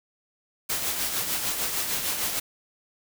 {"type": "noise with tremolo", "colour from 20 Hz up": "white", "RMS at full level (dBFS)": -26, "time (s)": [0.69, 2.4], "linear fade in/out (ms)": 10, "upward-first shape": "triangle", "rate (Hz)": 6.6, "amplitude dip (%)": 50, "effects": []}